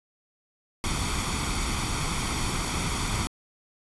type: noise with comb filter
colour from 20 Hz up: pink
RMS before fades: -28 dBFS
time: 0.84-3.27 s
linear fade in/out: 0 ms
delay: 0.88 ms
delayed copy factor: +0.6
effects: resampled to 24000 Hz